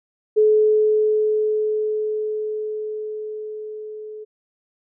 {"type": "tone with level ramp", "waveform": "sine", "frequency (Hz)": 428.7, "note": "A4", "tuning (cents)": -45, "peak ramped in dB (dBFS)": [-11, -32], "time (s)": [0.36, 4.25], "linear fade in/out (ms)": 20, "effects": []}